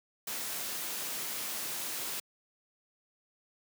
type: noise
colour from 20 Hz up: white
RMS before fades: -37 dBFS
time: 0.27-2.2 s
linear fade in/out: 5 ms
effects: high-pass 150 Hz 12 dB/octave